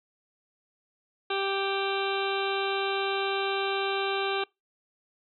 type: harmonic tone with a mistuned harmonic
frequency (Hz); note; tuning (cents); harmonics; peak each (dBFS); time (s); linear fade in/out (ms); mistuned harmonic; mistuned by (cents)
392; G4; 0; 1 / 2 / 3 / 4 / 6 / 7 / 8 / 9 / 10; -30 / -33 / -35 / -36 / -38 / -38 / -39 / -40 / -40; 1.3-4.44; 5; 9; +32
effects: noise-tail reverb RT60 0.2 s tail -24 dB re dry